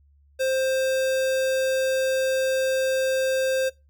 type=tone; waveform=square; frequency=525 Hz; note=C5; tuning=6 cents sharp; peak=-22 dBFS; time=0.39-3.7 s; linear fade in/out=20 ms; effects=noise-tail reverb RT60 0.2 s tail -19 dB re dry + added 71 Hz sine -55 dBFS peak until 3.89 s